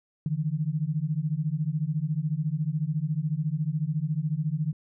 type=beating tone pair; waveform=sine; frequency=146.83 / 160.83 Hz; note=D3 / E3; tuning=0 / -42 cents; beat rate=14 Hz; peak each=-28 dBFS; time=0.26-4.73 s; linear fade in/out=2 ms; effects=none